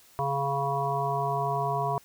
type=harmonic tone; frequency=139.3 Hz; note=C#3; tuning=9 cents sharp; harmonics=1 / 3 / 5 / 7 / 8; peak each=-32 / -34 / -30 / -30 / -35 dBFS; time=0.19-1.98 s; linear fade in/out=0 ms; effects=white hiss -57 dBFS RMS until 2.04 s